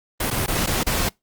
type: noise with dropouts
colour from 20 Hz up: pink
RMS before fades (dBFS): -22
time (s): 0.2-1.09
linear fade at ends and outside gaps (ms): 5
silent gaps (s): 0.303-0.31 / 0.463-0.48 / 0.663-0.671 / 0.833-0.865
effects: noise-tail reverb RT60 0.2 s tail -26 dB re dry + Opus 32 kbps